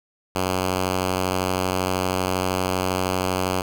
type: tone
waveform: 5% pulse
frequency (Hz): 92.7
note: F#2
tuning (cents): +4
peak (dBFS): -10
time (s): 0.35-3.62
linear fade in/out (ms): 5
effects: none